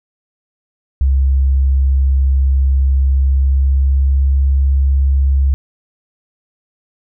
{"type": "tone with pitch glide", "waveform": "sine", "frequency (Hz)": [67.2, 68.14], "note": ["C2", "C#2"], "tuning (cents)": [47, -29], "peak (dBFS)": -9, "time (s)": [1.01, 5.54], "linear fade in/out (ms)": 0, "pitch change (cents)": 24, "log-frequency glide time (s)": [3.12, 4.38], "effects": []}